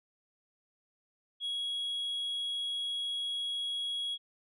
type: tone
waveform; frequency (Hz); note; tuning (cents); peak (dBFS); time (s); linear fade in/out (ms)
sine; 3322; G#7; 0; -30; 1.4-4.18; 50
effects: tanh soft clip ceiling -31 dBFS